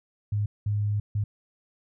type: tone bursts at uneven times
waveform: sine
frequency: 103.83 Hz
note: G#2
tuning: in tune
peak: -23 dBFS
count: 3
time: 0.32-0.46 / 0.66-1 / 1.15-1.24 s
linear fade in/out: 5 ms
effects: none